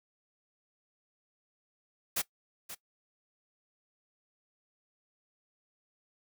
white noise with echo, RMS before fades -31 dBFS, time 2.16-2.22 s, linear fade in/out 10 ms, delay 530 ms, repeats 1, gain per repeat -12 dB, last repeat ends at 2.75 s, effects noise-tail reverb RT60 0.1 s tail -19 dB re dry

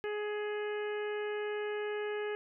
harmonic tone, 418.8 Hz, G#4, 15 cents sharp, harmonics 1 / 2 / 3 / 4 / 5 / 6 / 7, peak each -34 / -46 / -49 / -44 / -49 / -51 / -52 dBFS, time 0.04-2.35 s, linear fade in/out 0 ms, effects none

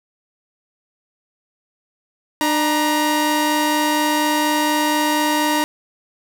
sawtooth tone pair together, 300 / 944.2 Hz, D4 / A#5, +37 / +22 cents, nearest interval octave + minor sixth, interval 1985 cents, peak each -15 dBFS, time 2.41-5.64 s, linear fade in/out 0 ms, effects none

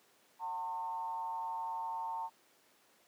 sine tone with frequency modulation, 906 Hz, A#5, 50 cents flat, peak -36 dBFS, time 0.39-2.3 s, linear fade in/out 50 ms, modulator 164 Hz, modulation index 0.56, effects pink hiss -67 dBFS RMS until 3.07 s + high-pass 300 Hz 12 dB/octave

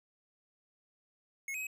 square tone with pitch steps, 2176 / 2527 / 2547 Hz, C#7 / D#7 / D#7, -33 / +26 / +40 cents, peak -37 dBFS, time 1.48-1.669 s, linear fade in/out 2 ms, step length 63 ms, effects none

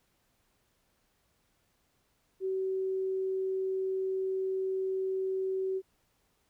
sine tone, 380 Hz, F#4, 46 cents sharp, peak -29 dBFS, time 2.4-5.82 s, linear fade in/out 50 ms, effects pink hiss -73 dBFS RMS until 6.49 s

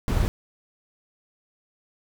brown noise, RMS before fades -22 dBFS, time 0.08-0.28 s, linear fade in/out 0 ms, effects none

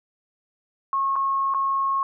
sine tone with dropouts, 1089 Hz, C#6, 31 cents flat, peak -20 dBFS, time 0.93-2.03 s, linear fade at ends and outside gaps 1 ms, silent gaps 1.157-1.162 / 1.539-1.546 s, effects none

